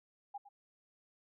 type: tone with echo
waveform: sine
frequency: 810 Hz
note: G#5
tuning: 43 cents flat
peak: -40 dBFS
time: 0.34-0.38 s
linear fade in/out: 10 ms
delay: 110 ms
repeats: 1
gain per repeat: -14 dB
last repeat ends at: 0.49 s
effects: none